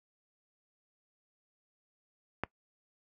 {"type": "click", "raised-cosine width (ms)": 0.5, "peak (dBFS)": -16, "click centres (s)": 2.436, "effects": ["noise-tail reverb RT60 0.1 s tail -22 dB re dry", "high-pass 60 Hz 12 dB/octave"]}